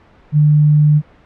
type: tone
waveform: sine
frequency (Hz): 150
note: D3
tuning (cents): +37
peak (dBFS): -7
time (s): 0.32-1.02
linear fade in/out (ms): 50
effects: pink hiss -47 dBFS RMS until 1.25 s + low-pass 2000 Hz 12 dB/octave